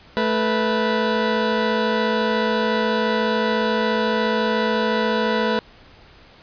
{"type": "tone pair together", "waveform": "20% pulse", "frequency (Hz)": [219.1, 492.3], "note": ["A3", "B4"], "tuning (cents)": [-7, -6], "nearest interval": "octave + major second", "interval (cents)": 1401, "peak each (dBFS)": -16, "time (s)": [0.17, 5.59], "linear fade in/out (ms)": 0, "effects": ["pink hiss -48 dBFS RMS until 6.42 s", "resampled to 11025 Hz"]}